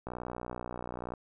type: click train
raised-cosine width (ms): 1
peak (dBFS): -24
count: 66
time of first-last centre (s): 0.07-1.137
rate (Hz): 60.9
effects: none